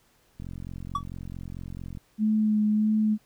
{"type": "click train", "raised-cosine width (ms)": 5, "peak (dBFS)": -26, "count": 71, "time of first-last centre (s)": [0.4, 1.973], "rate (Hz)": 44.5}
{"type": "tone with exponential decay", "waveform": "triangle", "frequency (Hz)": 1141, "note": "C#6", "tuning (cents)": 50, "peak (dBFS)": -19, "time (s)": [0.95, 1.04], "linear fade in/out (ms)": 5, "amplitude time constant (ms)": 19}
{"type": "tone with vibrato", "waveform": "sine", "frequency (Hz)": 213.7, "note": "G#3", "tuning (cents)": 50, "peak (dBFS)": -20, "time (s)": [2.18, 3.18], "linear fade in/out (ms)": 50, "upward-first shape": "sine", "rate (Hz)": 1.6, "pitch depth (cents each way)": 18}
{"effects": ["pink hiss -64 dBFS RMS until 3.25 s"]}